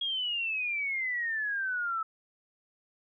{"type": "exponential sweep", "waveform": "sine", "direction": "down", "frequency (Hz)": [3304, 1300], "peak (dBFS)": -29, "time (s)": [0.01, 2.03], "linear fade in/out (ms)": 5, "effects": []}